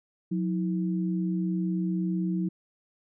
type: tone pair together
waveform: sine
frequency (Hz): 180.86 / 323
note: F#3 / E4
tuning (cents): -39 / -35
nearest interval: minor seventh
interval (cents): 1004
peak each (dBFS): -26 / -32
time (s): 0.31-2.49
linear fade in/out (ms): 10
effects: none